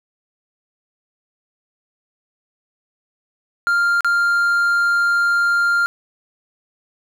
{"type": "tone with dropouts", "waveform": "triangle", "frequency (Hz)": 1396.9, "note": "F6", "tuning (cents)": 0, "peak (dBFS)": -12, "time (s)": [3.67, 5.86], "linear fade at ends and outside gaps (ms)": 0, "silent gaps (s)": [4.007, 4.046], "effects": []}